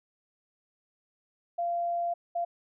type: tone bursts at uneven times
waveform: sine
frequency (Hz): 690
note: F5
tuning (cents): -21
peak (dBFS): -27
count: 2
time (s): 1.58-2.14 / 2.35-2.45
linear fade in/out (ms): 10
effects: none